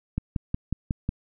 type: click train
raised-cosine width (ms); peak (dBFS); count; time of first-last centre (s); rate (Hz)
5; -13; 6; 0.18-1.091; 5.49
effects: none